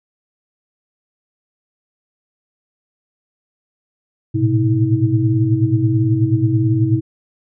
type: tone cluster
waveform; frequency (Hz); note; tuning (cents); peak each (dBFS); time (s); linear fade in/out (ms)
sine; 109.5 / 118 / 128 / 320.4; A2 / A#2 / C3 / E4; -8 / +22 / -38 / -49; -18; 4.34-7.01; 20
effects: none